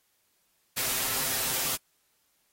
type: noise with comb filter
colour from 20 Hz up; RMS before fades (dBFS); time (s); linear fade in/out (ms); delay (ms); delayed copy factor
white; -29; 0.76-1.77; 20; 7.6; +0.55
effects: white hiss -71 dBFS RMS until 2.52 s + AAC 48 kbps